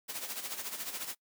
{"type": "noise with tremolo", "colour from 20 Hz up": "white", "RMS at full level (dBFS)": -37, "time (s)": [0.08, 1.15], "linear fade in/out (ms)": 20, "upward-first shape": "sine", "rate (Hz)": 14, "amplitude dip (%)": 65, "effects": ["noise-tail reverb RT60 0.1 s tail -23 dB re dry", "high-pass 200 Hz 12 dB/octave"]}